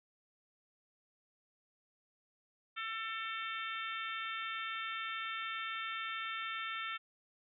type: harmonic tone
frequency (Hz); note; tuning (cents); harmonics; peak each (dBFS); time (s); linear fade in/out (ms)
447; A4; +27; 3 / 4 / 5 / 6 / 7 / 8; -41 / -45 / -45 / -47 / -49 / -48; 2.76-6.98; 20
effects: none